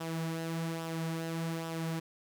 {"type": "tone with flanger", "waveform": "sawtooth", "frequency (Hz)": 163.9, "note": "E3", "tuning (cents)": -10, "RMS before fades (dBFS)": -36, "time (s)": [0, 2], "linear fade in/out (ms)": 10, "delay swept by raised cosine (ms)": [0.45, 5.25], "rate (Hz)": 1.2, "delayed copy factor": -0.5, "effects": []}